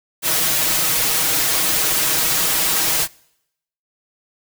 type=noise with comb filter; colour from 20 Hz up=white; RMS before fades=-18 dBFS; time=0.22-3.08 s; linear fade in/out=50 ms; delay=6.3 ms; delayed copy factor=+0.85; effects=noise-tail reverb RT60 0.8 s tail -25 dB re dry